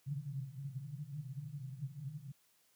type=band-pass noise; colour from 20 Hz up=white; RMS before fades=-44 dBFS; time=0.06-2.32 s; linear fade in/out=10 ms; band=130 to 150 Hz; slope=96 dB/octave; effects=white hiss -72 dBFS RMS until 2.75 s + high-pass 60 Hz 12 dB/octave